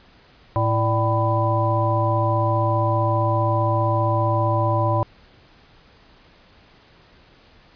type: harmonic tone with a mistuned harmonic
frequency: 110.6 Hz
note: A2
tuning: 9 cents sharp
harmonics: 1 / 3 / 5 / 7 / 9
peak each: -20 / -28 / -24 / -28 / -23 dBFS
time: 0.56-5.03 s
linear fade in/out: 0 ms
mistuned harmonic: 5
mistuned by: +100 cents
effects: pink hiss -52 dBFS RMS until 7.75 s + resampled to 11025 Hz